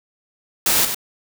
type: noise with echo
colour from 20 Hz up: white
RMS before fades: -17 dBFS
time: 0.66-0.85 s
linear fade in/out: 2 ms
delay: 96 ms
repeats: 1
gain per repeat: -7 dB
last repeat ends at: 0.946 s
effects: none